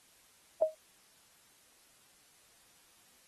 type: tone with exponential decay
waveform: sine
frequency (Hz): 629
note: D#5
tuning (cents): +19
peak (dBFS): -19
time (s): 0.62-0.75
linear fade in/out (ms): 2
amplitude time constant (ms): 28
effects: white hiss -64 dBFS RMS until 3.27 s + AAC 32 kbps